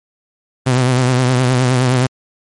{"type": "tone with vibrato", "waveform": "sawtooth", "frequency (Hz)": 126.9, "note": "B2", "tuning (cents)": 47, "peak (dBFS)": -7, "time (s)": [0.66, 2.07], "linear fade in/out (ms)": 10, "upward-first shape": "triangle", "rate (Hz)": 9.6, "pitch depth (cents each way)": 66, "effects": ["MP3 48 kbps"]}